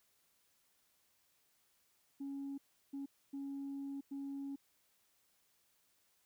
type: tone bursts at uneven times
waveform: sine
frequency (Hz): 277.2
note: C#4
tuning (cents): 0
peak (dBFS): -39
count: 4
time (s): 2.2-2.58 / 2.93-3.06 / 3.33-4.01 / 4.11-4.56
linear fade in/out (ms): 10
effects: tanh soft clip ceiling -38 dBFS + white hiss -75 dBFS RMS until 6.25 s